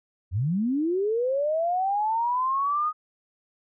sine linear sweep, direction up, 80 to 1252 Hz, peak -22 dBFS, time 0.31-2.93 s, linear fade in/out 50 ms, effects none

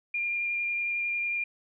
sine tone with vibrato, 2400 Hz, D7, 37 cents sharp, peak -27 dBFS, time 0.14-1.44 s, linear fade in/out 5 ms, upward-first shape triangle, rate 11 Hz, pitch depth 13 cents each way, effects none

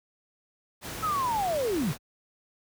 pink noise, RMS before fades -37 dBFS, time 0.81-1.98 s, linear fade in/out 50 ms
sine linear sweep, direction down, 1318.5 to 115.1 Hz, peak -25 dBFS, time 1.02-1.93 s, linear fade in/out 20 ms
effects high-pass 60 Hz 12 dB/octave

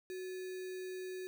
sine tone with sample-and-hold, 370 Hz, F#4, in tune, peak -40 dBFS, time 0.1-1.27 s, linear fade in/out 0 ms, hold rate 2100 Hz, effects none

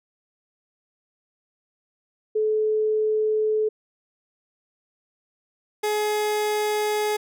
sine / 30% pulse tone pair in turn, 431.4 / 422 Hz, A4 / G#4, -34 / +28 cents, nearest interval unison, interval 38 cents, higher first, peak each -19 dBFS, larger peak neither, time 2.35-3.69 / 5.83-7.17 s, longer neither, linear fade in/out 10 ms, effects none

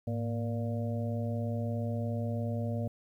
harmonic tone with a mistuned harmonic, 117.1 Hz, A#2, 8 cents sharp, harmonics 1 / 2 / 4 / 5 / 6, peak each -32 / -36 / -43 / -40 / -47 dBFS, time 0.07-2.88 s, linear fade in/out 5 ms, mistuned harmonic 1, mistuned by -130 cents, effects 11-bit

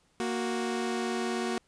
sawtooth tone pair together, 233.1 / 369.1 Hz, A#3 / F#4, 0 / -4 cents, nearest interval minor sixth, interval 796 cents, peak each -28 / -28 dBFS, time 0.2-1.58 s, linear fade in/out 0 ms, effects pink hiss -68 dBFS RMS until 1.67 s + resampled to 22050 Hz

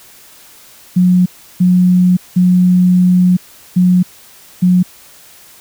sine tone bursts at uneven times, 180.9 Hz, F#3, 39 cents flat, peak -6 dBFS, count 5, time 0.96-1.26 / 1.6-2.17 / 2.36-3.37 / 3.76-4.03 / 4.62-4.83 s, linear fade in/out 10 ms, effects white hiss -41 dBFS RMS until 5.6 s

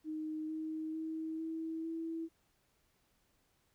sine tone with pitch steps, 311.1 / 315.1 / 319.1 / 323.2 / 327.3 Hz, D#4 / D#4 / D#4 / E4 / E4, 0 / +22 / +44 / -34 / -12 cents, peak -37 dBFS, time 0.04-2.29 s, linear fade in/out 50 ms, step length 450 ms, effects pink hiss -75 dBFS RMS until 3.74 s

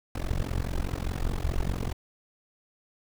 brown noise with amplitude modulation, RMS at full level -25 dBFS, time 0.15-1.93 s, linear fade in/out 2 ms, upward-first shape sine, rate 44.8 Hz, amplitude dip 100%, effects none

